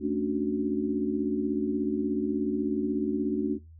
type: chord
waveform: sine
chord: D major seventh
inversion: second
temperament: equal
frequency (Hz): 220 / 277.2 / 293.7 / 370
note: A3 / C#4 / D4 / F#4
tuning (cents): 0 / 0 / 0 / 0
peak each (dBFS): -31 / -32 / -29 / -31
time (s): 0-3.59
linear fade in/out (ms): 50
effects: noise-tail reverb RT60 0.2 s tail -20 dB re dry + added 81 Hz sine -47 dBFS peak until 3.79 s